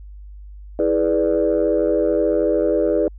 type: chord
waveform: sine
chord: E dominant seventh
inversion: none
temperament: equal with one note detuned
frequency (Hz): 325.7 / 415.3 / 493.9 / 587.3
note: E4 / G#4 / B4 / D5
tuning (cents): -21 / 0 / 0 / 0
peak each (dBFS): -20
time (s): 0.79-3.08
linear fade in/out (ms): 2
effects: tanh soft clip ceiling -8 dBFS + added 50 Hz sine -35 dBFS peak until 3.18 s